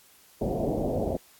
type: low-pass noise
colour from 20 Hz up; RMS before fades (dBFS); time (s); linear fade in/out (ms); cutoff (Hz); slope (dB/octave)
white; -28; 0.41-1.17; 5; 680; 48
effects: white hiss -57 dBFS RMS until 1.39 s + AAC 64 kbps